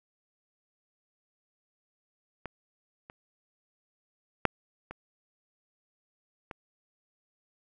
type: clicks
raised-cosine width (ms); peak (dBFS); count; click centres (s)
0.5; -22 / -30 / -6 / -25 / -24; 5; 2.457 / 3.099 / 4.453 / 4.91 / 6.512
effects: none